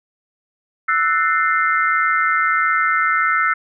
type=chord; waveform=sine; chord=F# half-diminished seventh; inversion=third; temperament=equal with one note detuned; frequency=1318.5 / 1480 / 1795.9 / 2093 Hz; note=E6 / F#6 / A6 / C7; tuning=0 / 0 / +35 / 0 cents; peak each=-17 / -21 / -23 / -21 dBFS; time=0.88-3.54 s; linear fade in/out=10 ms; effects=none